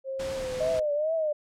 sine tone with pitch glide, 534 to 509.9 Hz, C5 to C5, +35 to -45 cents, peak -30 dBFS, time 0.04-0.84 s, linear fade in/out 50 ms, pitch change -80 cents, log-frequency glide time 0.35-0.51 s
pink noise, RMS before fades -39 dBFS, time 0.19-0.8 s, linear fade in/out 10 ms
sine tone with vibrato, 616 Hz, D#5, 17 cents flat, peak -24 dBFS, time 0.6-1.33 s, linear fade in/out 10 ms, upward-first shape triangle, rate 2.3 Hz, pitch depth 120 cents each way
effects low-pass 8000 Hz 12 dB/octave

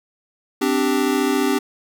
square chord, C suspended second, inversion none, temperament equal with one note detuned, 259.1 / 293.7 / 392 Hz, C4 / D4 / G4, -17 / 0 / 0 cents, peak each -22 dBFS, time 0.61-1.59 s, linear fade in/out 10 ms, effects none

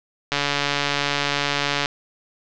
click train, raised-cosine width 0.2 ms, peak -3 dBFS, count 221, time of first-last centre 0.32-1.858 s, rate 143 Hz, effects low-pass 5000 Hz 12 dB/octave

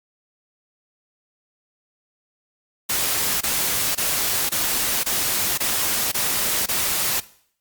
white noise bursts, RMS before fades -22 dBFS, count 8, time 2.89-7.204 s, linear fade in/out 10 ms, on 520 ms, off 22 ms, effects noise-tail reverb RT60 0.6 s tail -19 dB re dry + Opus 48 kbps

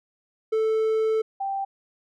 triangle / sine tone pair in turn, 440 / 784 Hz, A4 / G5, 0 / 0 cents, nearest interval minor seventh, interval 1000 cents, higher second, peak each -18 / -25 dBFS, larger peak first, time 0.52-1.22 / 1.4-1.65 s, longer first, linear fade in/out 10 ms, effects none

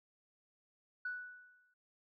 sine tone with exponential decay, 1480 Hz, F#6, in tune, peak -35 dBFS, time 1.05-1.74 s, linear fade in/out 5 ms, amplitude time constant 150 ms, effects tanh soft clip ceiling -31 dBFS

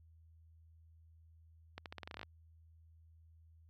accelerating click train, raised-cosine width 0.3 ms, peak -29 dBFS, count 12, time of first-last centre 1.78-2.231 s, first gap 78 ms, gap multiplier 0.86, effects added 81 Hz sine -60 dBFS peak until 3.69 s

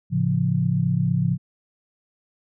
sine chord, A augmented, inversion none, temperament equal with one note detuned, 110 / 138.59 / 174.01 Hz, A2 / C#3 / E#3, 0 / 0 / -6 cents, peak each -25 / -22 / -22 dBFS, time 0.1-1.38 s, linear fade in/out 50 ms, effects none

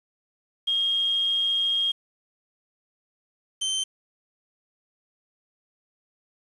sine / sawtooth tone pair in turn, 3243 / 3106 Hz, G#7 / G7, -42 / -17 cents, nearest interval minor second, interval 75 cents, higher first, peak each -21 dBFS, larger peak neither, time 0.67-1.92 / 3.61-3.84 s, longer first, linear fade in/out 10 ms, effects resampled to 24000 Hz + 8-bit

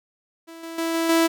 sawtooth tone with level steps, 329.6 Hz, E4, in tune, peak -35 / -29 / -19 / -17 / -12 dBFS, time 0.47-1.28 s, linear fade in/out 20 ms, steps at 0.63 / 0.78 / 0.94 / 1.09 s, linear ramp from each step 5 ms, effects none

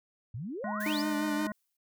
sine exponential sweep, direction up, 100.8 to 5420 Hz, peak -35 dBFS, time 0.34-1.02 s, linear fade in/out 5 ms
harmonic tone, 210 Hz, G#3, 19 cents sharp, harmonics 1 / 3 / 5 / 7 / 9, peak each -35 / -40 / -42 / -43 / -45 dBFS, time 0.64-1.52 s, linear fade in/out 2 ms
blue noise with exponential decay, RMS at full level -43 dBFS, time 0.8-1.77 s, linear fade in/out 5 ms, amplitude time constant 210 ms
45% pulse tone with vibrato, 300 Hz, D4, 37 cents sharp, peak -30 dBFS, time 0.86-1.47 s, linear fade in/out 2 ms, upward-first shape triangle, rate 5.7 Hz, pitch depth 42 cents each way
effects none

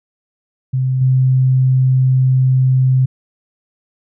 sine tone with level steps, 130 Hz, C3, 11 cents flat, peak -13 / -9 dBFS, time 0.73-3.06 s, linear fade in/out 10 ms, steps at 1.01 s, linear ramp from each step 5 ms, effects none

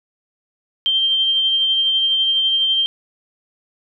sine tone with tremolo, 3152 Hz, G7, 9 cents sharp, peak -13 dBFS, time 0.86-2.86 s, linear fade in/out 0 ms, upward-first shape sine, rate 12 Hz, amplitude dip 25%, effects none

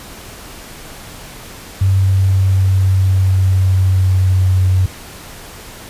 sine tone with pitch glide, 96 to 93 Hz, G2 to F#2, -36 to +9 cents, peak -9 dBFS, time 1.81-4.86 s, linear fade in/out 5 ms, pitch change -55 cents, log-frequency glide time 1.94-4.61 s, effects pink hiss -34 dBFS RMS until 5.89 s + resampled to 32000 Hz

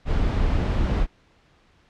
brown noise, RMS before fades -21 dBFS, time 0.05-1.07 s, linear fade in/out 50 ms, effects pink hiss -59 dBFS RMS until 1.89 s + low-pass 4000 Hz 12 dB/octave

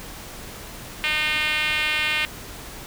5% pulse tone with band-pass filter, 305.1 Hz, D#4, 34 cents flat, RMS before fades -23 dBFS, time 1.04-2.25 s, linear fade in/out 0 ms, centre 2500 Hz, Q 2, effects pink hiss -38 dBFS RMS until 2.86 s

